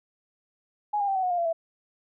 sine tone with pitch steps, 834 / 806.5 / 779.9 / 754.3 / 729.4 / 705.4 / 682.1 / 659.7 Hz, G#5 / G5 / G5 / F#5 / F#5 / F5 / F5 / E5, +7 / +49 / -9 / +33 / -25 / +17 / -41 / +1 cents, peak -23 dBFS, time 0.93-1.53 s, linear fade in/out 10 ms, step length 75 ms, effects none

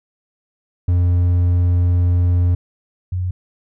triangle / sine tone pair in turn, 88.3 / 91.05 Hz, F2 / F#2, +20 / -27 cents, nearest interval minor second, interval 53 cents, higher second, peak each -10 / -18 dBFS, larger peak first, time 0.88-2.55 / 3.12-3.31 s, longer first, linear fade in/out 5 ms, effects none

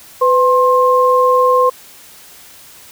sine tone pair together, 502.5 / 1061 Hz, B4 / C6, +30 / +24 cents, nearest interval octave + minor second, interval 1294 cents, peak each -11 dBFS, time 0.21-1.7 s, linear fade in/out 10 ms, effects white hiss -40 dBFS RMS until 2.91 s

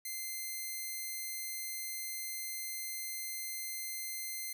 5% pulse tone, 2080 Hz, C7, 11 cents flat, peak -28 dBFS, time 0.05-4.53 s, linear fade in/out 5 ms, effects 11-bit

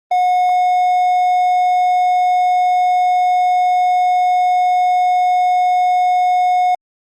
triangle tone, 726 Hz, F#5, 33 cents flat, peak -9 dBFS, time 0.11-6.75 s, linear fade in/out 5 ms, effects Opus 24 kbps

